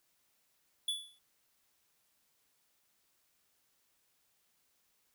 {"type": "tone with exponential decay", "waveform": "square", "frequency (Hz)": 3437, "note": "A7", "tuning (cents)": -41, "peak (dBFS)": -30, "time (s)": [0.88, 1.19], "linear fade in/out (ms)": 5, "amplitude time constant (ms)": 66, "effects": ["white hiss -75 dBFS RMS until 5.14 s"]}